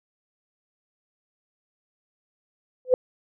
sine tone with exponential growth, 507 Hz, B4, 45 cents sharp, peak -9 dBFS, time 2.85-2.94 s, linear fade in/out 1 ms, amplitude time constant 18 ms, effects none

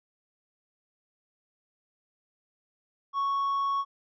sine tone with hard clipping, 1109 Hz, C#6, in tune, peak -26 dBFS, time 3.13-3.85 s, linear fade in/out 50 ms, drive 2 dB, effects resampled to 16000 Hz

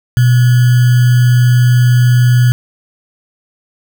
sine tone with sample-and-hold, 123.1 Hz, B2, 5 cents flat, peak -5 dBFS, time 0.17-2.52 s, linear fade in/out 0 ms, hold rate 1575 Hz, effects none

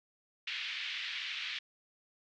pink band-pass noise, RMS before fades -39 dBFS, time 0.47-1.59 s, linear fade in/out 5 ms, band 2100 to 3800 Hz, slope 24 dB/octave, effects low-pass 6000 Hz 12 dB/octave

